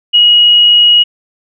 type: tone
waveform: sine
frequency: 2898 Hz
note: F#7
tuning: 37 cents flat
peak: -3 dBFS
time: 0.13-1.04 s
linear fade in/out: 20 ms
effects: none